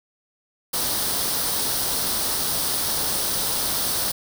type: noise with comb filter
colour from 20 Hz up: white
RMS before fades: -24 dBFS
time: 0.73-4.12 s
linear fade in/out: 10 ms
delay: 0.21 ms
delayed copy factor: +0.55
effects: none